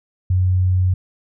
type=tone; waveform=sine; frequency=92 Hz; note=F#2; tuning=9 cents flat; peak=-13 dBFS; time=0.3-0.94 s; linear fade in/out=5 ms; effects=none